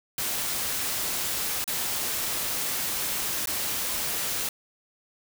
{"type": "noise with dropouts", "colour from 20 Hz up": "white", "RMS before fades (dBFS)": -29, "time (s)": [0.18, 4.49], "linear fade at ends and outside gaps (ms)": 2, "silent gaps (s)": [[1.642, 1.677], [3.458, 3.472]], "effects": []}